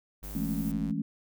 square tone, 50.2 Hz, G1, 42 cents sharp, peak -40 dBFS, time 0.22-0.92 s, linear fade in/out 20 ms
violet noise, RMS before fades -45 dBFS, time 0.23-0.72 s, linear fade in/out 10 ms
sine chord, A major seventh, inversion second, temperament equal, 164.81 / 207.7 / 220 / 277.2 Hz, E3 / G#3 / A3 / C#4, 0 / 0 / 0 / 0 cents, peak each -34 dBFS, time 0.35-1.02 s, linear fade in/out 5 ms
effects none

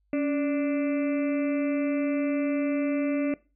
harmonic tone with a mistuned harmonic, 293.7 Hz, D4, in tune, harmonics 1 / 2 / 4 / 5 / 6 / 7 / 8 / 9, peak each -24 / -30 / -45 / -47 / -52 / -42 / -45 / -46 dBFS, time 0.13-3.34 s, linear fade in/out 2 ms, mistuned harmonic 1, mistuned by -71 cents, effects noise-tail reverb RT60 0.3 s tail -20 dB re dry + added 50 Hz sine -67 dBFS peak until 3.55 s

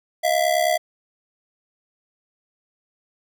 square ring-modulated tone, 667 Hz, E5, 20 cents sharp, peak -15 dBFS, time 0.23-0.78 s, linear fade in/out 20 ms, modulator 34.7 Hz, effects none

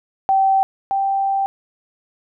sine tone pair in turn, 774 / 783.4 Hz, G5 / G5, -22 / -1 cents, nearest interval unison, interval 21 cents, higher second, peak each -12 / -16 dBFS, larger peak first, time 0.29-0.63 / 0.91-1.46 s, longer second, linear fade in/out 0 ms, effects none

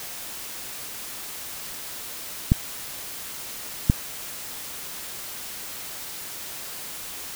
clicks, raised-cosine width 5 ms, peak -3 dBFS, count 2, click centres 2.519 / 3.899 s, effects white hiss -36 dBFS RMS until 7.35 s

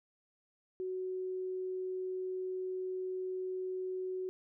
sine tone, 371.6 Hz, F#4, 7 cents sharp, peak -35 dBFS, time 0.8-4.29 s, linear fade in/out 0 ms, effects none

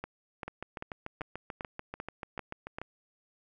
two click trains, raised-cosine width 0.5 ms, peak -22 / -23 dBFS, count 8 / 17, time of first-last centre 0.04-2.785 / 0.48-2.816 s, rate 2.55 / 6.85 Hz, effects none

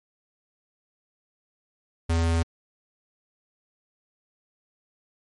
square tone, 83 Hz, E2, 12 cents sharp, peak -21 dBFS, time 2.09-2.43 s, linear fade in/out 10 ms, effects MP3 48 kbps

